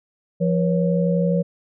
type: tone cluster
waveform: sine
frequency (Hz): 173.4 / 481.3 / 553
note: F3 / B4 / C#5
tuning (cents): -12 / -45 / -4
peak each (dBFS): -18 / -24 / -24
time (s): 0.4-1.43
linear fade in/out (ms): 20
effects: none